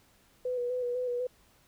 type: tone with vibrato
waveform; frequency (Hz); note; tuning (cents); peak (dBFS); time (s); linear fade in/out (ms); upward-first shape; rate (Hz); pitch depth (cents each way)
sine; 493.9; B4; 0; -29; 0.45-1.27; 5; square; 4; 27
effects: pink hiss -64 dBFS RMS until 1.67 s

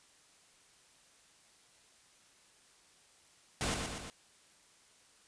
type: noise with echo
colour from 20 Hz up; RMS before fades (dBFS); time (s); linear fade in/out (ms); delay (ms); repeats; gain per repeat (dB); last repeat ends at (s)
pink; -34; 3.61-3.74; 0; 120; 3; -4; 4.1
effects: white hiss -64 dBFS RMS until 5.27 s + resampled to 22050 Hz

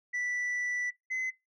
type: tone pair in turn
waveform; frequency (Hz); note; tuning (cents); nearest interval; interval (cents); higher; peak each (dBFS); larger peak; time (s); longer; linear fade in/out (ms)
sine; 1969 / 2040; B6 / C7; -6 / -44; minor second; 62; second; -27; neither; 0.13-0.91 / 1.1-1.31; first; 20
effects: noise-tail reverb RT60 0.2 s tail -21 dB re dry + tanh soft clip ceiling -29 dBFS

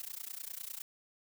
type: noise with amplitude modulation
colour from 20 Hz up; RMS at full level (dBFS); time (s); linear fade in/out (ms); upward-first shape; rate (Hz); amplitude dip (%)
blue; -40; 0-0.82; 0; sine; 29.9; 95
effects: none

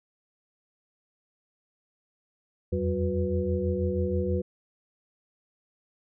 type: tone cluster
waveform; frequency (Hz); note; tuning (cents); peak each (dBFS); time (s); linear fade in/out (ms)
sine; 82.8 / 89 / 190 / 363.5 / 493.9; E2 / F2 / F#3 / F#4 / B4; +8 / +33 / +46 / -31 / 0; -31; 2.72-4.42; 10
effects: none

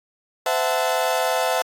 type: chord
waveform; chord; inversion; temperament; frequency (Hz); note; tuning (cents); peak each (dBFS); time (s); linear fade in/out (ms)
35% pulse; F# half-diminished seventh; second; equal with one note detuned; 513.7 / 659.3 / 740 / 880; C5 / E5 / F#5 / A5; -32 / 0 / 0 / 0; -23 / -22 / -24 / -25; 0.46-1.62; 2
effects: AAC 64 kbps

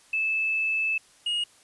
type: tone pair in turn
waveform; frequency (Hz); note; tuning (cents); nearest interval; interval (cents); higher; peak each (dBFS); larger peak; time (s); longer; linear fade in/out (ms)
sine / triangle; 2621 / 2871; E7 / F7; -11 / +47; major second; 158; second; -23; neither; 0.13-0.98 / 1.26-1.44; first; 5
effects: white hiss -57 dBFS RMS until 1.63 s + resampled to 24000 Hz

